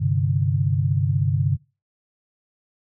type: chord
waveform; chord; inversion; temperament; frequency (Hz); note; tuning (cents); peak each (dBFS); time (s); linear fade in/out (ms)
sine; G suspended fourth; none; just; 98 / 130.67 / 147; G2 / C3 / D3; 0 / -2 / +2; -22; 0-1.57; 20
effects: noise-tail reverb RT60 0.3 s tail -24 dB re dry